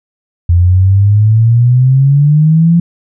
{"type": "exponential sweep", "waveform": "sine", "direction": "up", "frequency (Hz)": [85, 172.7], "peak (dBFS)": -4, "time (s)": [0.49, 2.8], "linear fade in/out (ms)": 5, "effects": []}